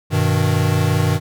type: chord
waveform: square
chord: G augmented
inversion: none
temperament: equal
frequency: 98 / 123.47 / 155.56 Hz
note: G2 / B2 / D#3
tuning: 0 / 0 / 0 cents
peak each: -19 / -21 / -19 dBFS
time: 0.1-1.2 s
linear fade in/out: 50 ms
effects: none